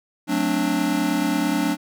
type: chord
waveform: square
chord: D dominant seventh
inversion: first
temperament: just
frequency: 183.54 / 220.2 / 264.3 / 293.7 Hz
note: F#3 / A3 / C4 / D4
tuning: -14 / +2 / +18 / 0 cents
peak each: -28 / -28 / -27 / -23 dBFS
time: 0.27-1.77 s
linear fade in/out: 50 ms
effects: none